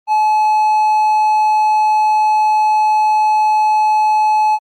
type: tone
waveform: triangle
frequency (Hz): 857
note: A5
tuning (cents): -46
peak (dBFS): -8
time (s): 0.07-4.59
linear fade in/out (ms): 50
effects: Opus 32 kbps